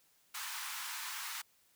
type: high-pass noise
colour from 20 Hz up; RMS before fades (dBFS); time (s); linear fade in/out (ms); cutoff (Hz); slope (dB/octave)
pink; -42; 0.34-1.42; 10; 920; 48
effects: white hiss -70 dBFS RMS until 1.75 s